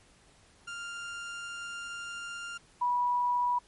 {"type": "tone pair in turn", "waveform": ["30% pulse", "sine"], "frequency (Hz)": [1396.9, 976.8], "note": ["F6", "B5"], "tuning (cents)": [0, -19], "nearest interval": "tritone", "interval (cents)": 619, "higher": "first", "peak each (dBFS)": [-35, -25], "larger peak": "second", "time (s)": [[0.67, 2.58], [2.81, 3.59]], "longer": "first", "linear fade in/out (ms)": 10, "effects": ["pink hiss -61 dBFS RMS until 3.67 s", "MP3 48 kbps"]}